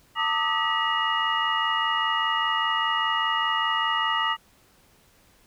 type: tone cluster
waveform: sine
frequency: 901 / 1191 / 1276 / 1935 / 2866 Hz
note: A5 / D6 / D#6 / B6 / F7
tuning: +41 / +24 / +43 / -36 / +44 cents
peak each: -28 dBFS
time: 0.15-4.37 s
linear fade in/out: 50 ms
effects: tanh soft clip ceiling -10 dBFS + pink hiss -59 dBFS RMS until 5.46 s